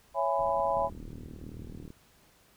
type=chord; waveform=sine; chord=C# minor seventh; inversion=none; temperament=just; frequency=554.4 / 665.2 / 831.5 / 997.9 Hz; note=C#5 / E5 / G#5 / B5; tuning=0 / +16 / +2 / +18 cents; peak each=-31 dBFS; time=0.14-0.9 s; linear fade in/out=50 ms
type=low-pass noise; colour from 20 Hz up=pink; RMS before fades=-47 dBFS; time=0.38-1.87 s; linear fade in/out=5 ms; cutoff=330 Hz; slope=48 dB/octave
type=click train; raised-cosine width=3 ms; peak=-32 dBFS; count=45; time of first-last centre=0.77-1.904 s; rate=38.8 Hz
effects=pink hiss -62 dBFS RMS until 2.56 s